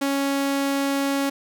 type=tone; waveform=sawtooth; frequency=277.2 Hz; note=C#4; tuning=in tune; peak=-17 dBFS; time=0.01-1.3 s; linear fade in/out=10 ms; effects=none